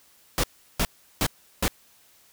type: noise bursts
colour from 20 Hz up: pink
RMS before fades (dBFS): -23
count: 4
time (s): 0.38-1.68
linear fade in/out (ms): 0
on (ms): 55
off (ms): 360
effects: white hiss -58 dBFS RMS until 2.32 s